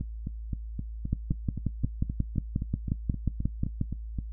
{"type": "two click trains", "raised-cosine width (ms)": 5, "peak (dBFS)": [-14, -20], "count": [16, 17], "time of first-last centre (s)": [[1.13, 3.813], [0.01, 4.188]], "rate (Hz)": [5.59, 3.83], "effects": ["noise-tail reverb RT60 0.1 s tail -17 dB re dry", "added 55 Hz sine -35 dBFS peak until 4.32 s"]}